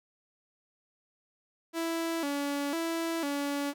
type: tone with vibrato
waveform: sawtooth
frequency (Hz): 306.8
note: D#4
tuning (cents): -24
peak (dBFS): -26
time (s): 1.73-3.74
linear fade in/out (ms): 50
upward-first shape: square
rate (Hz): 1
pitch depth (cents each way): 130
effects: none